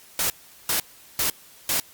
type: noise bursts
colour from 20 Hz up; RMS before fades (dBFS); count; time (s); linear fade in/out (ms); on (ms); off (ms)
white; -23; 4; 0.19-1.8; 2; 110; 390
effects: white hiss -50 dBFS RMS until 1.93 s + Opus 48 kbps